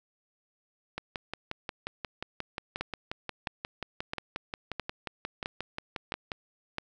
two click trains, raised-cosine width 0.3 ms, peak -16 / -18 dBFS, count 7 / 31, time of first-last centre 2.81-6.784 / 0.98-6.318 s, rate 1.51 / 5.62 Hz, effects none

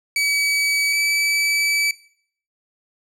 sawtooth tone pair in turn, 2281 / 2302 Hz, C#7 / D7, +49 / -35 cents, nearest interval unison, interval 16 cents, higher second, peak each -14 dBFS, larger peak neither, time 0.16-0.93 / 0.93-1.91 s, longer second, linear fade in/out 2 ms, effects noise-tail reverb RT60 0.6 s tail -19 dB re dry + low-pass 11000 Hz 12 dB/octave

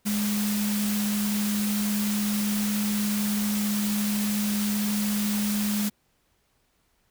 sine tone in noise, 207.7 Hz, G#3, in tune, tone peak -24 dBFS, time 0.05-5.9 s, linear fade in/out 20 ms, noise white, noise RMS -32 dBFS, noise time 0.05-5.9 s, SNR +5 dB, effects pink hiss -69 dBFS RMS until 7.1 s

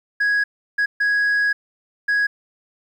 sine tone bursts at uneven times, 1661.2 Hz, G#6, in tune, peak -13 dBFS, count 4, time 0.2-0.44 / 0.78-0.86 / 1-1.53 / 2.08-2.27 s, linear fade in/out 10 ms, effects tanh soft clip ceiling -15 dBFS + 9-bit

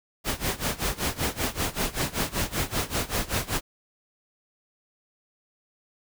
pink noise with tremolo, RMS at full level -25 dBFS, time 0.24-3.61 s, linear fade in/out 50 ms, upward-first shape sine, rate 5.2 Hz, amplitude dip 90%, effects none

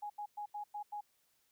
sine tone bursts at uneven times, 830.6 Hz, G#5, in tune, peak -39 dBFS, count 6, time 0.02-0.1 / 0.18-0.26 / 0.37-0.46 / 0.54-0.64 / 0.74-0.83 / 0.92-1.01 s, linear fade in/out 10 ms, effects white hiss -75 dBFS RMS until 1.51 s

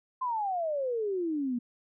sine exponential sweep, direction down, 1048 to 233.9 Hz, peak -28 dBFS, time 0.21-1.59 s, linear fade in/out 10 ms, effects none

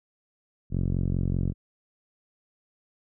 5% pulse tone with low-pass filter, 45.13 Hz, F#1, 42 cents flat, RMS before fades -26 dBFS, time 0.7-1.54 s, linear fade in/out 50 ms, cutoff 150 Hz, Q 0.9, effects none

